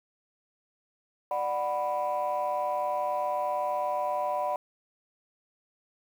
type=chord; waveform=sine; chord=B minor; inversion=first; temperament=just; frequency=592.7 / 740.8 / 987.8 Hz; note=D5 / F#5 / B5; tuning=+16 / +2 / 0 cents; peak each=-30 dBFS; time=1.31-4.56 s; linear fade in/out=2 ms; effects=tanh soft clip ceiling -21 dBFS + 9-bit